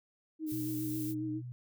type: tone with vibrato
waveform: sine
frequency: 311.1 Hz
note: D#4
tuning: in tune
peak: -34 dBFS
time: 0.39-1.42 s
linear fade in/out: 50 ms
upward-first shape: sine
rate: 7.3 Hz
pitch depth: 32 cents each way
type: noise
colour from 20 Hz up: violet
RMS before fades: -44 dBFS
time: 0.46-1.15 s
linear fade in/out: 50 ms
type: tone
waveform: sine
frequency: 123.47 Hz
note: B2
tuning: in tune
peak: -40 dBFS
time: 0.52-1.52 s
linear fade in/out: 0 ms
effects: none